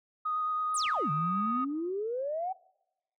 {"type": "tone with vibrato", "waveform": "sine", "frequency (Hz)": 1244.5, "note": "D#6", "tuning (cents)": 0, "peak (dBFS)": -28, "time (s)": [0.25, 1.65], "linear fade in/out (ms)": 10, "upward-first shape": "square", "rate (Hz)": 9.1, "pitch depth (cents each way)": 10}
{"type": "exponential two-way sweep", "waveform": "sine", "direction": "down then up", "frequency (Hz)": [10670, 143.7, 776], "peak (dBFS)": -30, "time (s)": [0.74, 2.53], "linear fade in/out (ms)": 10, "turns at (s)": 1.11}
{"effects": ["noise-tail reverb RT60 0.9 s tail -24 dB re dry", "tanh soft clip ceiling -20 dBFS"]}